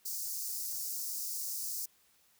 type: high-pass noise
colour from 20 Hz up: white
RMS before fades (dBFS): -38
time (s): 0.05-1.86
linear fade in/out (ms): 10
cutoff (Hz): 4800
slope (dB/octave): 48
effects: white hiss -68 dBFS RMS until 2.39 s